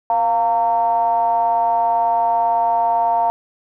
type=ring-modulated tone; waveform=triangle; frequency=109 Hz; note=A2; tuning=16 cents flat; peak=-9 dBFS; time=0.1-3.3 s; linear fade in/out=0 ms; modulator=808 Hz; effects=none